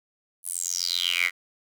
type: tone with high-pass filter sweep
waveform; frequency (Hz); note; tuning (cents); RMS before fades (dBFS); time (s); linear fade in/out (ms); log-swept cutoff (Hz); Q
10% pulse; 87.9; F2; +12; -27; 0.43-1.31; 50; 11000 to 1900; 7.5
effects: none